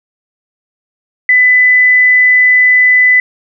sine tone, 2000 Hz, B6, 21 cents sharp, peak -4 dBFS, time 1.29-3.2 s, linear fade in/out 2 ms, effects none

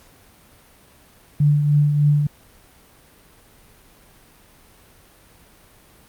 sine tone with tremolo, 146.83 Hz, D3, in tune, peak -11 dBFS, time 1.4-2.27 s, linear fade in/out 5 ms, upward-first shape triangle, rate 3.3 Hz, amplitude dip 50%, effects pink hiss -51 dBFS RMS until 6.08 s + Opus 48 kbps

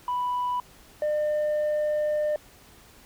sine tone pair in turn, 987.8 / 602.2 Hz, B5 / D5, 0 / +43 cents, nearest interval major sixth, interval 857 cents, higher first, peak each -23 / -20 dBFS, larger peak second, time 0.08-0.6 / 1.02-2.36 s, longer second, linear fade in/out 2 ms, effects tanh soft clip ceiling -22 dBFS + pink hiss -53 dBFS RMS until 3.05 s

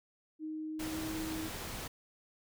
sine tone with pitch glide, 311.7 to 317.3 Hz, D#4 to D#4, +3 to +34 cents, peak -37 dBFS, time 0.39-1.5 s, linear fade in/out 50 ms, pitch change +31 cents, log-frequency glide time 0.7-1.09 s
pink noise, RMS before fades -42 dBFS, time 0.79-1.88 s, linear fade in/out 10 ms
effects none

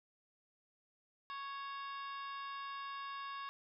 harmonic tone with a mistuned harmonic, 554.4 Hz, C#5, in tune, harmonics 2 / 3 / 4 / 5 / 6 / 7 / 8 / 9, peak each -43 / -51 / -59 / -55 / -63 / -56 / -64 / -63 dBFS, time 1.3-3.49 s, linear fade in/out 0 ms, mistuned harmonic 7, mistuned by -90 cents, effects none

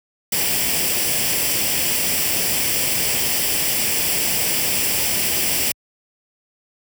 white noise with comb filter, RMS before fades -20 dBFS, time 0.32-5.72 s, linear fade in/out 5 ms, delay 0.38 ms, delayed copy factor +0.6, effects high-pass 60 Hz 12 dB/octave

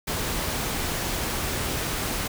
pink noise, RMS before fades -28 dBFS, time 0.07-2.28 s, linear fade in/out 10 ms, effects none

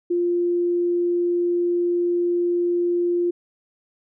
sine tone, 349.2 Hz, F4, in tune, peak -18 dBFS, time 0.1-3.31 s, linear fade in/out 10 ms, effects none

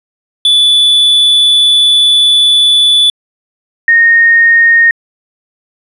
triangle / sine tone pair in turn, 3465 / 1849.9 Hz, A7 / A#6, -27 / -14 cents, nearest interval major seventh, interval 1087 cents, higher first, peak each -3 dBFS, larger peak neither, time 0.45-3.1 / 3.88-4.91 s, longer first, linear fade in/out 2 ms, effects resampled to 32000 Hz

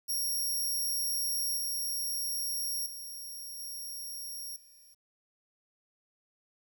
5% pulse tone with level steps, 5588 Hz, F8, in tune, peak -24 / -26 / -35 / -33 / -50 dBFS, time 0.08-4.95 s, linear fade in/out 20 ms, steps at 1.57 / 2.86 / 3.59 / 4.56 s, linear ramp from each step 2 ms, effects 11-bit

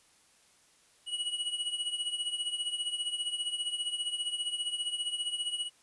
square tone with tremolo, 2920 Hz, F#7, 24 cents flat, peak -29 dBFS, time 1.06-5.7 s, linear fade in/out 50 ms, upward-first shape triangle, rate 15 Hz, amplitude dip 80%, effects white hiss -64 dBFS RMS until 5.82 s + resampled to 24000 Hz

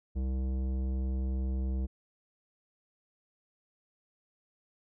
triangle tone with tanh clipping, 65.1 Hz, C2, 8 cents flat, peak -31 dBFS, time 0.15-1.87 s, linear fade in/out 20 ms, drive 18 dB, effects none

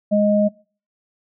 sine tone pair together, 207.4 / 622.3 Hz, G#3 / D#5, -2 / 0 cents, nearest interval octave + perfect fifth, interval 1902 cents, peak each -16 dBFS, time 0.11-0.49 s, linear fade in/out 20 ms, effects noise-tail reverb RT60 0.4 s tail -23 dB re dry

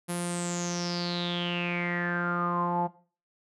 sawtooth tone with low-pass filter sweep, 174.61 Hz, F3, in tune, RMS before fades -30 dBFS, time 0.08-2.88 s, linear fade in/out 20 ms, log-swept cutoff 11000 to 810 Hz, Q 9.8, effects noise-tail reverb RT60 0.4 s tail -17 dB re dry

